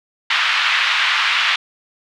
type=band-pass noise; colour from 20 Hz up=white; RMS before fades=-17 dBFS; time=0.3-1.56 s; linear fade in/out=5 ms; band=1100 to 3300 Hz; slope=24 dB/octave; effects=none